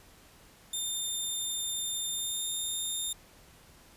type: tone with pitch glide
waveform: 15% pulse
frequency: 3611 to 3642 Hz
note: A7 to A#7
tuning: +44 to -41 cents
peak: -25 dBFS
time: 0.73-3.13 s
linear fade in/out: 5 ms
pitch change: +15 cents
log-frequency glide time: 2.08-2.45 s
effects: pink hiss -57 dBFS RMS until 3.96 s + resampled to 32000 Hz